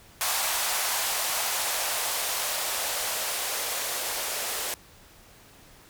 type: noise with band-pass filter sweep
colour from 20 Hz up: violet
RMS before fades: -29 dBFS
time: 0.21-4.74 s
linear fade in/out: 0 ms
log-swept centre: 810 to 490 Hz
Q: 1.8
effects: pink hiss -53 dBFS RMS until 5.89 s